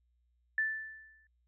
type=tone with exponential decay; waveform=sine; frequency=1760 Hz; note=A6; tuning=in tune; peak=-26 dBFS; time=0.58-1.27 s; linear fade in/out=2 ms; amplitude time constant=150 ms; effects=added 60 Hz sine -70 dBFS peak until 1.47 s